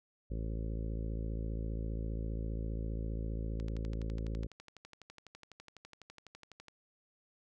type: harmonic tone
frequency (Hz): 55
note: A1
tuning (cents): 0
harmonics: 1 / 2 / 3 / 4 / 5 / 6 / 7 / 8 / 9 / 10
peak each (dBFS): -36 / -42 / -46 / -48 / -50 / -52 / -53 / -54 / -55 / -56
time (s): 0.3-4.47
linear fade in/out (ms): 10
type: click train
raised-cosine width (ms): 0.2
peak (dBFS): -33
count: 38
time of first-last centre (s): 3.6-6.683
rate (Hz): 12
effects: none